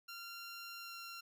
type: tone with pitch glide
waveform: 15% pulse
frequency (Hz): 1382 to 1374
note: F6 to F6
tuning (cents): -19 to -29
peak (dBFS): -40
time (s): 0.08-1.21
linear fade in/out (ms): 10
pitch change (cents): -10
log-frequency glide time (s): 0.79-0.94
effects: none